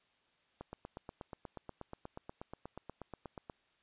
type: click train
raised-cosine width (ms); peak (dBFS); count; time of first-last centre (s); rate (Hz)
1; -30; 25; 0.61-3.498; 8.31
effects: white hiss -73 dBFS RMS until 3.82 s + resampled to 8000 Hz